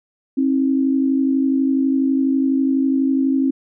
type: tone pair together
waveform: sine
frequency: 267.8 / 319.9 Hz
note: C4 / D#4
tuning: +40 / +48 cents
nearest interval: minor third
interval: 308 cents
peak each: -15 / -22 dBFS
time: 0.37-3.51 s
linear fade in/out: 10 ms
effects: none